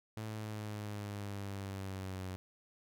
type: linear sweep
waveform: sawtooth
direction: down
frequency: 109.6 to 92.5 Hz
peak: -36 dBFS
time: 0.17-2.36 s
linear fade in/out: 0 ms
effects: none